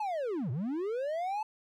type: linear two-way sweep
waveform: triangle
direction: down then up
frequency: 880 to 109.3 to 880 Hz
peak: -29 dBFS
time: 0-1.43 s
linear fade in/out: 5 ms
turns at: 0.51 s
effects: none